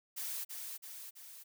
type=noise with echo; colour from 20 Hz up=blue; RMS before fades=-40 dBFS; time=0.16-0.45 s; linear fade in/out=20 ms; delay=330 ms; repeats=3; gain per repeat=-4 dB; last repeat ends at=1.44 s; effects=none